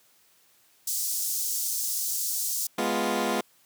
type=high-pass noise; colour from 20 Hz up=pink; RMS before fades=-29 dBFS; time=0.87-2.67 s; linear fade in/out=5 ms; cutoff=5700 Hz; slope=24 dB/octave
type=chord; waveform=15% pulse; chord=F diminished; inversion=first; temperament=equal; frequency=207.7 / 246.9 / 349.2 Hz; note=Ab3 / Cb4 / F4; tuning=0 / 0 / 0 cents; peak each=-23 dBFS; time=2.78-3.41 s; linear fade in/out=5 ms
effects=white hiss -62 dBFS RMS until 3.65 s + high-pass 100 Hz 12 dB/octave